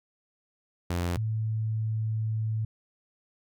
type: tone pair in turn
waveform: sawtooth / sine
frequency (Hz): 87.3 / 109.99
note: F2 / A2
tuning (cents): 0 / 0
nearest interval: major third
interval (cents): 400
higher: second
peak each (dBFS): -23 / -26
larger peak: first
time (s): 0.9-1.17 / 1.17-2.65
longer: second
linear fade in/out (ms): 5
effects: none